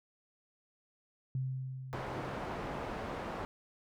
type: tone with exponential decay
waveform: sine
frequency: 130.81 Hz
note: C3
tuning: in tune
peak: -31 dBFS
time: 1.35-3.29 s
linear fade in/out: 2 ms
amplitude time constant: 420 ms
type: low-pass noise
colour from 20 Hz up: white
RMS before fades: -40 dBFS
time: 1.93-3.45 s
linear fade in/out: 0 ms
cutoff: 930 Hz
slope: 12 dB/octave
effects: none